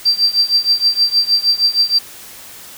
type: tone with tremolo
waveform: sine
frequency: 4699 Hz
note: D8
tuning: in tune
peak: -7 dBFS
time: 0.05-1.99 s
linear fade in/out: 10 ms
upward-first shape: triangle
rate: 6.4 Hz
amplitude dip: 95%
effects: white hiss -36 dBFS RMS until 2.77 s